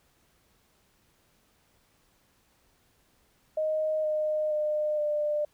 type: tone with pitch steps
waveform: sine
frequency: 622.3 / 613.7 / 605.3 / 597 Hz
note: D#5 / D#5 / D#5 / D5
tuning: 0 / -24 / -48 / +28 cents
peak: -25 dBFS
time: 3.57-5.45 s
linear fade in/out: 5 ms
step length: 470 ms
effects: pink hiss -67 dBFS RMS until 5.53 s